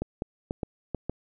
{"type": "clicks", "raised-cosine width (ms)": 2, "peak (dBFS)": -16, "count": 6, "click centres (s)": [0.02, 0.221, 0.509, 0.632, 0.947, 1.096], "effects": []}